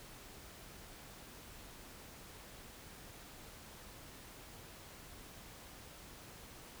silence, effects pink hiss -54 dBFS RMS until 6.8 s

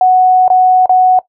sine tone with dropouts, 740 Hz, F#5, in tune, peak -4 dBFS, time 0.01-1.19 s, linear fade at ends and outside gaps 2 ms, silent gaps 0.48-0.501 / 0.859-0.894 s, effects noise-tail reverb RT60 0.1 s tail -17 dB re dry

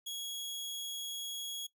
sawtooth tone, 3327 Hz, G#7, 2 cents sharp, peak -35 dBFS, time 0.06-1.67 s, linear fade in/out 10 ms, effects noise-tail reverb RT60 0.1 s tail -18 dB re dry

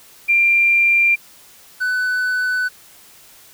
sine / triangle tone pair in turn, 2379 / 1498.7 Hz, D7 / F#6, +22 / +22 cents, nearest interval minor sixth, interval 800 cents, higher first, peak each -11 / -15 dBFS, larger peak first, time 0.28-1.16 / 1.8-2.69 s, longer second, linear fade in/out 20 ms, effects white hiss -46 dBFS RMS until 3.53 s

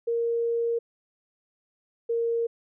sine tone pair in turn, 466.2 / 464.2 Hz, A#4 / A#4, 0 / -7 cents, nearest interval unison, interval 7 cents, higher first, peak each -23 dBFS, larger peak neither, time 0.07-0.79 / 2.09-2.47 s, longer first, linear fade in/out 10 ms, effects none

